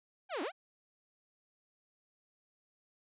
sawtooth linear two-way sweep, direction down then up, 824 to 262 to 824 Hz, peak -31 dBFS, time 0.29-0.52 s, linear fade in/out 50 ms, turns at 0.42 s, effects resampled to 8000 Hz

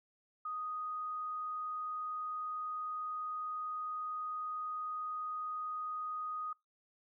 sine tone, 1244.5 Hz, D#6, in tune, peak -37 dBFS, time 0.45-6.53 s, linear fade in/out 5 ms, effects noise-tail reverb RT60 0.2 s tail -24 dB re dry

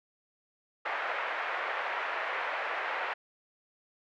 white band-pass noise, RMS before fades -34 dBFS, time 0.85-3.14 s, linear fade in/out 10 ms, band 520 to 2100 Hz, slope 24 dB/octave, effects none

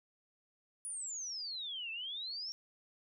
sine exponential two-way sweep, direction down then up, 9956 to 2611 to 5610 Hz, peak -39 dBFS, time 0.85-2.52 s, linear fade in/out 0 ms, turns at 1.91 s, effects none

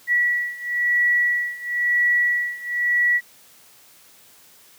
sine beating tone pair, 1939 / 1939.99 Hz, B6 / B6, -32 / -31 cents, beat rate 0.99 Hz, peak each -22 / -20 dBFS, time 0.07-3.21 s, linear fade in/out 50 ms, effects white hiss -51 dBFS RMS until 4.78 s + high-pass 80 Hz 12 dB/octave

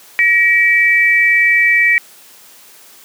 sine tone pair together, 1904.3 / 2309 Hz, A#6 / D7, +36 / -30 cents, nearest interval minor third, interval 334 cents, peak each -11 dBFS, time 0.19-1.98 s, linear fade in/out 0 ms, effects white hiss -42 dBFS RMS until 3.04 s + high-pass 200 Hz 12 dB/octave

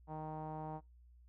sawtooth tone with low-pass filter, 155.56 Hz, D#3, in tune, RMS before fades -44 dBFS, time 0.07-0.81 s, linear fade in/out 50 ms, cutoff 850 Hz, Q 6, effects noise-tail reverb RT60 0.2 s tail -23 dB re dry + added 60 Hz sine -59 dBFS peak until 1.28 s

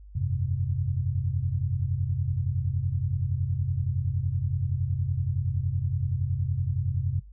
sine chord, F suspended second, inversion none, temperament equal, 87.31 / 98 / 130.81 Hz, F2 / G2 / C3, 0 / 0 / 0 cents, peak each -29 dBFS, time 0.15-7.2 s, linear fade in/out 10 ms, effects noise-tail reverb RT60 0.2 s tail -21 dB re dry + added 50 Hz sine -44 dBFS peak until 7.32 s

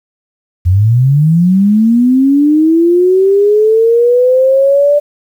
sine linear sweep, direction up, 85.1 to 589 Hz, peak -5 dBFS, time 0.65-5 s, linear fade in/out 20 ms, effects 7-bit

